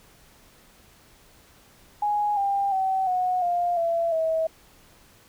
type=tone with pitch steps; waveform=sine; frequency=830.6 / 796.3 / 763.4 / 731.9 / 701.7 / 672.7 / 644.9 Hz; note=G#5 / G5 / G5 / F#5 / F5 / E5 / E5; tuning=0 / +27 / -46 / -19 / +8 / +35 / -38 cents; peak=-21 dBFS; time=2.02-4.47 s; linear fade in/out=5 ms; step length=350 ms; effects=pink hiss -55 dBFS RMS until 5.28 s